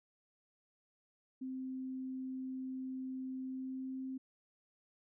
sine tone with pitch glide, 260.4 to 262.5 Hz, C4 to C4, -8 to +6 cents, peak -39 dBFS, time 1.41-4.18 s, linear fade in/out 10 ms, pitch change +14 cents, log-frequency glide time 3.41-4.03 s, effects none

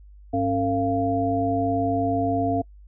sine tone cluster, 101.3 / 273.2 / 454.6 / 690 Hz, G#2 / C#4 / A#4 / F5, -43 / -25 / -43 / -21 cents, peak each -29 / -24 / -29 / -24 dBFS, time 0.33-2.62 s, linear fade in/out 10 ms, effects noise-tail reverb RT60 0.1 s tail -25 dB re dry + added 50 Hz sine -44 dBFS peak until 2.87 s

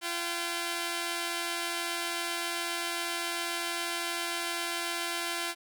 5% pulse tone pair together, 342.6 / 769 Hz, F4 / G5, -33 / -33 cents, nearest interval octave + major second, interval 1400 cents, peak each -21 / -25 dBFS, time 0.01-5.55 s, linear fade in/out 50 ms, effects none

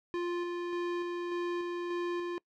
square tone with tremolo, 349.2 Hz, F4, in tune, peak -32 dBFS, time 0.14-2.38 s, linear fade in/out 0 ms, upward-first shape square, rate 1.7 Hz, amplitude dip 25%, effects noise-tail reverb RT60 0.1 s tail -25 dB re dry + low-pass 3000 Hz 12 dB/octave

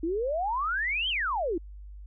sine exponential two-way sweep, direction up then down, 311.1 to 3235 to 311.1 Hz, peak -26 dBFS, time 0.03-1.58 s, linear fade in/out 5 ms, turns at 1.09 s, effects added 50 Hz sine -41 dBFS peak until 2.06 s

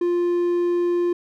triangle tone, 349.7 Hz, F4, 2 cents sharp, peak -16 dBFS, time 0.01-1.13 s, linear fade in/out 5 ms, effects none

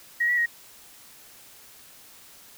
sine tone with pitch steps, 1894 / 1942 / 1883 Hz, A#6 / B6 / A#6, +27 / -30 / +17 cents, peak -20 dBFS, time 0.2-0.461 s, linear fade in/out 10 ms, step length 87 ms, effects white hiss -50 dBFS RMS until 2.57 s

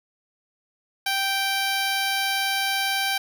10% pulse tone, 782 Hz, G5, 4 cents flat, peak -14 dBFS, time 1.06-3.18 s, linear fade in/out 5 ms, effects none

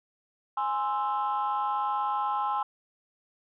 sine chord, Ab augmented, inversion none, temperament equal, 830.6 / 1046.5 / 1318.5 Hz, Ab5 / C6 / E6, 0 / 0 / 0 cents, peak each -28 / -29 / -32 dBFS, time 0.57-2.63 s, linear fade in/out 5 ms, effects tanh soft clip ceiling -20 dBFS

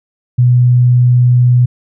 sine tone, 123.47 Hz, B2, in tune, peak -5 dBFS, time 0.38-1.66 s, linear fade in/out 10 ms, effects none

